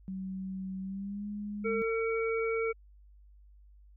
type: tone with pitch glide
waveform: sine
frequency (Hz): 189.5 to 206.7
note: F#3 to G#3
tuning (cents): +42 to -8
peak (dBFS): -35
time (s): 0.08-1.82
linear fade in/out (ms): 0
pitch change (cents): +150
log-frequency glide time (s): 0.81-1.27
type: harmonic tone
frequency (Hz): 451.8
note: A4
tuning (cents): +46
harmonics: 1 / 3 / 5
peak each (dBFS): -29 / -39 / -37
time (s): 1.64-2.73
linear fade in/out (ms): 20
effects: added 50 Hz sine -54 dBFS peak until 3.96 s